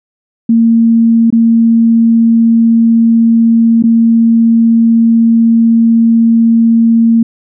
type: tone with dropouts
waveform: sine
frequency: 229 Hz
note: A#3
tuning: 31 cents flat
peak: -4 dBFS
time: 0.49-7.23 s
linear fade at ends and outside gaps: 5 ms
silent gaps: 1.304-1.325 / 3.825-3.837 s
effects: none